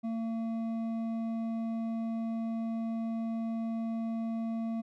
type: tone with hard clipping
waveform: sine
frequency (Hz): 226.7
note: A#3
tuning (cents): -48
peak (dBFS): -33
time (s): 0.03-4.82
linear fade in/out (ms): 20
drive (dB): 7
effects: none